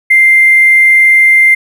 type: tone with hard clipping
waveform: triangle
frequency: 2093 Hz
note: C7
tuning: in tune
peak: -3 dBFS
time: 0.1-1.55 s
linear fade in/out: 10 ms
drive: 3 dB
effects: none